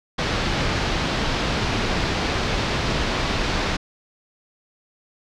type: low-pass noise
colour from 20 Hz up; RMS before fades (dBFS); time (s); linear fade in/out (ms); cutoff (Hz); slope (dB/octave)
pink; -23; 0.18-3.77; 10; 5100; 24
effects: none